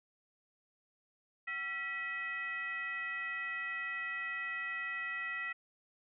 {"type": "tone with frequency modulation", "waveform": "sine", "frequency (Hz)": 1947, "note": "B6", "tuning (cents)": -25, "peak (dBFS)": -36, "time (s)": [1.47, 5.53], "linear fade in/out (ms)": 10, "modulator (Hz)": 595, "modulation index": 0.81, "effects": []}